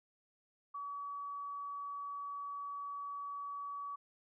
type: tone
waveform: sine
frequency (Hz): 1138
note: C#6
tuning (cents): +45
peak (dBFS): -40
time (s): 0.74-3.96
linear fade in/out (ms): 10
effects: none